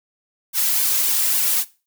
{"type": "noise with flanger", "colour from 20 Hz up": "blue", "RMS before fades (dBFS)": -19, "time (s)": [0.53, 1.65], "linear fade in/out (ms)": 50, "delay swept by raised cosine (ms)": [1.5, 2.8], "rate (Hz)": 3.6, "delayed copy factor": -1, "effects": ["noise-tail reverb RT60 0.3 s tail -18 dB re dry"]}